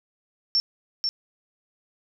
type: tone with echo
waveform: sine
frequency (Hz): 5420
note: E8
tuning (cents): +47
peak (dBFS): -18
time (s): 0.55-0.6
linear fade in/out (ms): 0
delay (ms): 490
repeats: 1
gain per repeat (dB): -4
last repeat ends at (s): 1.09
effects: none